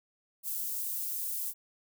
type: high-pass noise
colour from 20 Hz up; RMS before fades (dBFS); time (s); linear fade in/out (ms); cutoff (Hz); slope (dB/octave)
white; -35; 0.43-1.54; 50; 11000; 12
effects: none